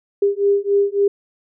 sine beating tone pair, 400 / 403.6 Hz, G4 / G#4, +35 / -49 cents, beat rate 3.6 Hz, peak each -17 dBFS, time 0.22-1.08 s, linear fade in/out 5 ms, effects none

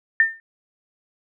sine tone with exponential decay, 1804 Hz, A6, 43 cents sharp, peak -9 dBFS, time 0.2-0.4 s, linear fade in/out 1 ms, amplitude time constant 43 ms, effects none

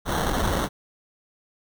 pink noise with sample-and-hold, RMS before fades -24 dBFS, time 0.05-0.69 s, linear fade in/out 50 ms, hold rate 2450 Hz, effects none

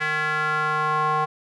square tone with band-pass filter sweep, 153.8 Hz, D#3, 20 cents flat, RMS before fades -23 dBFS, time 0-1.26 s, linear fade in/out 20 ms, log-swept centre 1800 to 970 Hz, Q 3.8, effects none

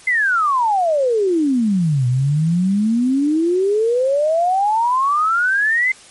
sine exponential two-way sweep, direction down then up, 2093 to 121.3 to 2093 Hz, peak -13 dBFS, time 0.07-5.92 s, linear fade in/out 5 ms, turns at 2.07 s, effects white hiss -43 dBFS RMS until 6.1 s + MP3 48 kbps

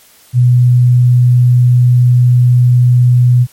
sine tone, 123.47 Hz, B2, in tune, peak -4 dBFS, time 0.33-3.47 s, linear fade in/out 50 ms, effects white hiss -44 dBFS RMS until 3.52 s + MP3 64 kbps

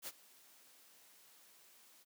white noise with ADSR envelope, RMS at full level -43 dBFS, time 0.02-2.05 s, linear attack 54 ms, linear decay 38 ms, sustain -21 dB, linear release 32 ms, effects high-pass 200 Hz 12 dB/octave

